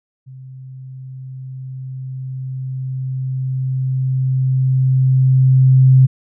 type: tone with level ramp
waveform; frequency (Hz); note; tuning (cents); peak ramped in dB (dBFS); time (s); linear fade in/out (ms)
sine; 130.81; C3; 0; -33 to -5; 0.26-6.07; 20
effects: none